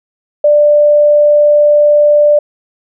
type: tone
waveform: sine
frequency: 591 Hz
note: D5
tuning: 11 cents sharp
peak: -4 dBFS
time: 0.44-2.39 s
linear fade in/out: 5 ms
effects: none